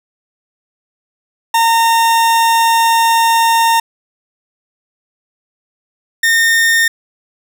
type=tone pair in turn; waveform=40% pulse; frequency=916 / 1827.7 Hz; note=A#5 / A#6; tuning=-31 / -35 cents; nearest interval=octave; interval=1196 cents; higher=second; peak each=-8 dBFS; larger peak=neither; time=1.54-3.8 / 6.23-6.88 s; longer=first; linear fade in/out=5 ms; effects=none